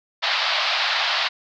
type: band-pass noise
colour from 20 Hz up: white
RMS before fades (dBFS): -22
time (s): 0.22-1.29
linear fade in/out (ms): 20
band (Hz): 620 to 4600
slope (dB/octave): 48
effects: none